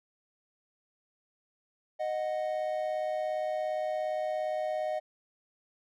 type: tone pair together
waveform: triangle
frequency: 620 / 737.3 Hz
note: D#5 / F#5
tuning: -6 / -6 cents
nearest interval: minor third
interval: 300 cents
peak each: -29 / -33 dBFS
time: 1.99-5 s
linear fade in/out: 20 ms
effects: none